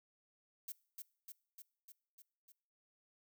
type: noise with echo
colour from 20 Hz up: violet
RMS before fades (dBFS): -45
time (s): 0.68-0.72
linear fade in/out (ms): 2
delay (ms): 300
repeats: 6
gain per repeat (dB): -3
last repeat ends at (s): 2.52
effects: noise-tail reverb RT60 0.6 s tail -23 dB re dry